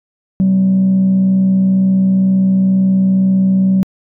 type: tone with frequency modulation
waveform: sine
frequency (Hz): 190.2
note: F#3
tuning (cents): +48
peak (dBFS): -7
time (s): 0.4-3.83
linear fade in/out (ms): 0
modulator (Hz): 62.1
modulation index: 0.21
effects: tanh soft clip ceiling -6 dBFS